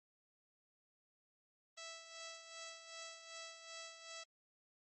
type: tone with tremolo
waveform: 5% pulse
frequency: 658 Hz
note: E5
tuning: 3 cents flat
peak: -36 dBFS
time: 1.77-4.24 s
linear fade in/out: 10 ms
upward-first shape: sine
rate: 2.6 Hz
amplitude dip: 60%
effects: MP3 32 kbps